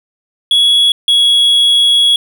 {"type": "tone pair in turn", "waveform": "triangle", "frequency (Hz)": [3359, 3342], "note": ["G#7", "G#7"], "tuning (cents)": [19, 10], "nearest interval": "unison", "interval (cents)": 9, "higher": "first", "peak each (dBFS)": -5, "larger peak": "neither", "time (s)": [[0.51, 0.92], [1.08, 2.16]], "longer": "second", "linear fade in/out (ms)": 2, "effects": []}